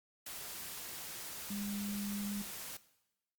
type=tone in noise; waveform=sine; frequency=203.3 Hz; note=G#3; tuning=37 cents flat; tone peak=-38 dBFS; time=1.5-2.42 s; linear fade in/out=5 ms; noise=white; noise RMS=-45 dBFS; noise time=0.26-2.77 s; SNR=+4 dB; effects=noise-tail reverb RT60 0.9 s tail -17 dB re dry + Opus 48 kbps